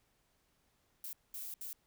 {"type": "noise bursts at uneven times", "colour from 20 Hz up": "violet", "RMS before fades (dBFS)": -44, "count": 3, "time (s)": [[1.04, 1.13], [1.34, 1.54], [1.61, 1.73]], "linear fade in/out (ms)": 2, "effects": ["pink hiss -75 dBFS RMS until 1.86 s"]}